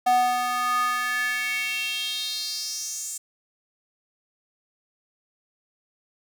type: tone with high-pass filter sweep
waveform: square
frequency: 246.9 Hz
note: B3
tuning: in tune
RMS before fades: -26 dBFS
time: 0.06-3.18 s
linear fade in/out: 10 ms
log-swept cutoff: 700 to 7700 Hz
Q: 4.8
effects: none